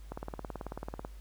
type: click train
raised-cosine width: 1 ms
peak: -24 dBFS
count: 18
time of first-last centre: 0.12-1.049 s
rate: 18.3 Hz
effects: added 50 Hz sine -45 dBFS peak until 1.2 s + pink hiss -62 dBFS RMS until 1.2 s